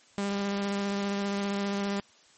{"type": "tone with vibrato", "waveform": "sawtooth", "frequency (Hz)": 200, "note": "G3", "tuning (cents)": 35, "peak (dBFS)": -24, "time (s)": [0.18, 2], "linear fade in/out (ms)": 0, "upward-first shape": "square", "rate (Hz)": 15, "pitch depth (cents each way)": 9, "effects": ["white hiss -59 dBFS RMS until 2.37 s", "MP3 32 kbps"]}